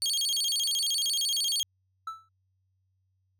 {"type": "tone with vibrato", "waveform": "30% pulse", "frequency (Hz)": 3812, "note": "A#7", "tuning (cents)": 38, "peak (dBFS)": -23, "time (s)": [0.02, 1.63], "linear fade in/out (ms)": 0, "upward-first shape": "square", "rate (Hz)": 13, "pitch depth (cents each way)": 280}
{"type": "tone with exponential decay", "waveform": "triangle", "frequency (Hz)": 1318.5, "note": "E6", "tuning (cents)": 0, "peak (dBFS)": -28, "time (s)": [2.07, 2.29], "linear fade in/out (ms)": 5, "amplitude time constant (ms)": 47}
{"effects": ["added 94 Hz sine -70 dBFS peak until 3.39 s"]}